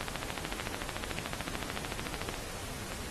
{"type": "two click trains", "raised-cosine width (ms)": 0.3, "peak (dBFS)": [-21, -17], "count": [6, 32], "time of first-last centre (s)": [[0.03, 2.92], [0.01, 2.289]], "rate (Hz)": [1.73, 13.6], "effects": ["pink hiss -42 dBFS RMS until 3.1 s", "AAC 32 kbps"]}